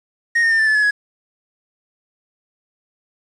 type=tone with pitch steps; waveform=triangle; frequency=1864.7 / 1831.6 / 1799.1 / 1767.2 / 1735.8 / 1705 / 1674.7 Hz; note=A#6 / A#6 / A6 / A6 / A6 / G#6 / G#6; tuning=0 / -31 / +38 / +7 / -24 / +45 / +14 cents; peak=-11 dBFS; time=0.35-0.91 s; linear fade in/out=10 ms; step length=80 ms; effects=resampled to 22050 Hz + 7-bit